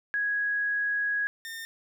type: tone pair in turn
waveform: sine / sawtooth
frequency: 1661.2 / 1816.5 Hz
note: G#6 / A#6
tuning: 0 / -45 cents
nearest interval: major second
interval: 155 cents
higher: second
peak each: -25 / -33 dBFS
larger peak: first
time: 0.14-1.27 / 1.45-1.65 s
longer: first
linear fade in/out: 0 ms
effects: none